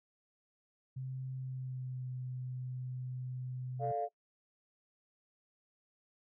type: tone with pitch glide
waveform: sine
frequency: 130.6 to 127.03 Hz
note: C3 to B2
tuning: -3 to +49 cents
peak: -38 dBFS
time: 0.96-3.92 s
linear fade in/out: 10 ms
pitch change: -48 cents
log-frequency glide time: 1.35-2.11 s
type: chord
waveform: sine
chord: D minor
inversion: second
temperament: equal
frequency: 440 / 587.3 / 698.5 Hz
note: A4 / D5 / F5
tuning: 0 / 0 / 0 cents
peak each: -38 / -40 / -34 dBFS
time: 3.79-4.09 s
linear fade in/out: 50 ms
effects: noise-tail reverb RT60 0.1 s tail -22 dB re dry + tanh soft clip ceiling -24 dBFS